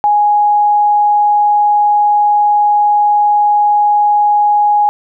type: tone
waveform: sine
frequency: 830.6 Hz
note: G#5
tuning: in tune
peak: -7 dBFS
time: 0.04-4.89 s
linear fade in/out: 0 ms
effects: none